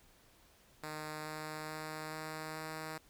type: tone with pitch steps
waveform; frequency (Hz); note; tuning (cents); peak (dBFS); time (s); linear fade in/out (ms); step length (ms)
5% pulse; 153.8 / 154.69 / 155.59 / 156.49 / 157.39; D#3 / D#3 / D#3 / D#3 / D#3; -20 / -10 / 0 / +10 / +20; -30; 0.83-2.98; 5; 430
effects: pink hiss -65 dBFS RMS until 3.09 s